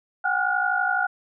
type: tone cluster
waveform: sine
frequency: 741 / 802 / 1418 / 1470 Hz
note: F#5 / G5 / F6 / F#6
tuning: +2 / +39 / +26 / -12 cents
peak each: -27 / -28 / -24 / -26 dBFS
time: 0.24-1.07 s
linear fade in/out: 10 ms
effects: none